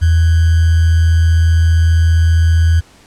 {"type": "tone with sample-and-hold", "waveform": "sine", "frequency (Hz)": 82.41, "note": "E2", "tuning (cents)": 0, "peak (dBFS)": -7, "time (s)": [0.01, 2.81], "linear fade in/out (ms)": 20, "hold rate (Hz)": 1575, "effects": ["pink hiss -45 dBFS RMS until 3.06 s", "low-pass 9000 Hz 12 dB/octave"]}